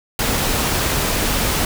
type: noise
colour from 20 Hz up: pink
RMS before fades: -19 dBFS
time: 0.19-1.65 s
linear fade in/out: 2 ms
effects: none